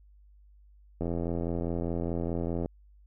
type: click train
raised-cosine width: 2 ms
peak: -19 dBFS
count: 141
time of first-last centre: 1.01-2.659 s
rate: 84.9 Hz
effects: added 50 Hz sine -54 dBFS peak until 3.06 s